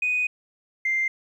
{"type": "tone pair in turn", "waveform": "sine", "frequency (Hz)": [2489, 2093], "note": ["D#7", "C7"], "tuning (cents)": [0, 0], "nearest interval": "minor third", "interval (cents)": 300, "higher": "first", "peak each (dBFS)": -20, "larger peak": "neither", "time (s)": [[0.02, 0.27], [0.85, 1.08]], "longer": "first", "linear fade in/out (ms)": 5, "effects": ["tanh soft clip ceiling -16 dBFS", "10-bit"]}